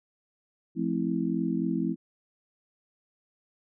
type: chord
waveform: sine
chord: F major seventh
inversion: none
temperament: just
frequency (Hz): 174.61 / 218.3 / 261.9 / 327.4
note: F3 / A3 / C4 / E4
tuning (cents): 0 / -13 / +2 / -12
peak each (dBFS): -31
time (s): 0.75-1.96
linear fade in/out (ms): 50
effects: none